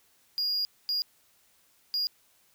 triangle tone bursts at uneven times, 4849 Hz, D#8, 45 cents flat, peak -25 dBFS, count 3, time 0.38-0.65 / 0.89-1.02 / 1.94-2.07 s, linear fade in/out 0 ms, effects white hiss -65 dBFS RMS until 2.54 s

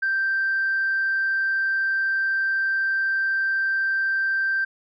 sine tone, 1568 Hz, G6, in tune, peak -19 dBFS, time 0.02-4.65 s, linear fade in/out 10 ms, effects tanh soft clip ceiling -16 dBFS

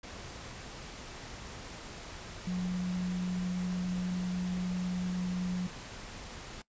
sine tone in noise, 181 Hz, F#3, 38 cents flat, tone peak -30 dBFS, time 2.47-5.67 s, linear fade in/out 5 ms, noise pink, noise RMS -45 dBFS, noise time 0.03-6.62 s, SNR +12 dB, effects noise-tail reverb RT60 0.1 s tail -19 dB re dry + resampled to 16000 Hz

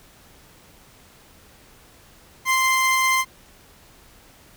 45% pulse tone pair together, 1046 / 2087 Hz, C6 / C7, -1 / -5 cents, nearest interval octave, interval 1196 cents, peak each -20 dBFS, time 2.45-3.25 s, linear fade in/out 50 ms, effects pink hiss -51 dBFS RMS until 4.56 s

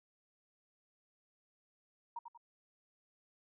sine tone with echo, 940 Hz, A#5, 14 cents sharp, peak -39 dBFS, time 2.16-2.19 s, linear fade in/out 5 ms, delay 93 ms, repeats 2, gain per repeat -7 dB, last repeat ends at 2.376 s, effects none

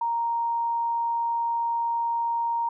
sine tone, 932.3 Hz, A#5, in tune, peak -23 dBFS, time 0.01-2.69 s, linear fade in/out 5 ms, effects none

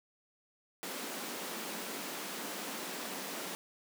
pink high-pass noise, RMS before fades -41 dBFS, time 0.83-3.55 s, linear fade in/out 0 ms, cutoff 190 Hz, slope 48 dB/octave, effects none

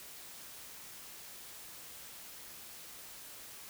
silence, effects white hiss -50 dBFS RMS until 3.69 s

